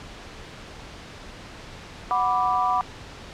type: chord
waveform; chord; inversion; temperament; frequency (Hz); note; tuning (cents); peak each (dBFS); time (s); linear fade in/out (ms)
sine; B minor; second; equal; 740 / 987.8 / 1174.7; F#5 / B5 / D6; 0 / 0 / 0; -24; 2.11-2.81; 0
effects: pink hiss -41 dBFS RMS until 3.33 s + low-pass 5000 Hz 12 dB/octave